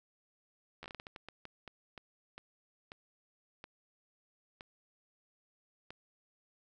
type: slowing click train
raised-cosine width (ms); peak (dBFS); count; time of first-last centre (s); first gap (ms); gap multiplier
0.3; -30; 18; 0.83-5.905; 12; 1.34
effects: none